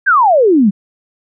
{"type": "exponential sweep", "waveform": "sine", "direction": "down", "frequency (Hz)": [1661.2, 185], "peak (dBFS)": -6, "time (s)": [0.06, 0.71], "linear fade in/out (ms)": 20, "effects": []}